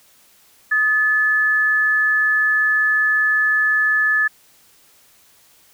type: tone pair together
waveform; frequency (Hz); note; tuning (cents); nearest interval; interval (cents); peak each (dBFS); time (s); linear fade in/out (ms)
sine; 1248 / 1727.3; D#6 / A6; +5 / -32; tritone; 563; -26 / -14; 0.71-4.28; 10
effects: white hiss -53 dBFS RMS until 5.73 s